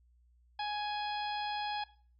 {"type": "harmonic tone", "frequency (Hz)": 834, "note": "G#5", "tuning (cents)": 7, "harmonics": [1, 2, 3, 4, 5, 6], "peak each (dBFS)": [-35, -44, -47, -44, -48, -48], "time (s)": [0.59, 1.84], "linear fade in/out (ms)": 5, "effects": ["noise-tail reverb RT60 0.4 s tail -17 dB re dry", "added 60 Hz sine -63 dBFS peak until 2.19 s"]}